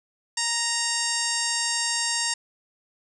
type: harmonic tone with a mistuned harmonic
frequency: 932.3 Hz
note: A#5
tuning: in tune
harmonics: 1 / 2 / 3 / 4 / 5 / 6 / 7 / 8 / 9 / 10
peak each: -34 / -31 / -35 / -36 / -31 / -31 / -34 / -30 / -35 / -36 dBFS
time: 0.37-2.34 s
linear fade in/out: 5 ms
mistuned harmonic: 6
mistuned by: -37 cents
effects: none